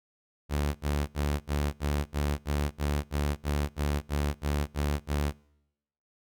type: tone bursts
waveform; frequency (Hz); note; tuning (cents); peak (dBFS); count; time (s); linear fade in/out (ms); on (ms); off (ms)
sawtooth; 72.8; D2; -15; -22; 15; 0.49-5.328; 50; 260; 67
effects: noise-tail reverb RT60 0.9 s tail -26 dB re dry